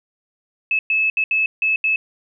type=tone bursts at uneven times; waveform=sine; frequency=2600 Hz; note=E7; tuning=24 cents flat; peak=-15 dBFS; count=6; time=0.71-0.79 / 0.9-1.1 / 1.17-1.24 / 1.31-1.46 / 1.62-1.76 / 1.84-1.96 s; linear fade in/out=2 ms; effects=none